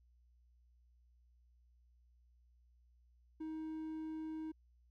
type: tone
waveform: triangle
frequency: 315.3 Hz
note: D#4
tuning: 23 cents sharp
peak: -39 dBFS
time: 3.4-4.52 s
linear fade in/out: 10 ms
effects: added 60 Hz sine -66 dBFS peak until 4.9 s